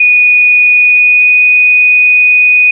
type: tone with pitch glide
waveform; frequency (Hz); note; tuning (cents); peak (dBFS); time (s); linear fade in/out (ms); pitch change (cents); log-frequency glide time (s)
sine; 2468 to 2482; D#7 to D#7; -15 to -5; -3; 0-2.71; 5; +10; 0.78-1.41
effects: none